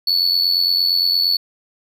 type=tone with amplitude modulation; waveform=triangle; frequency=4435 Hz; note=C#8; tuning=in tune; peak=-10 dBFS; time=0.07-1.37 s; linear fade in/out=5 ms; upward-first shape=sine; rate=88.7 Hz; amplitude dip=65%; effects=none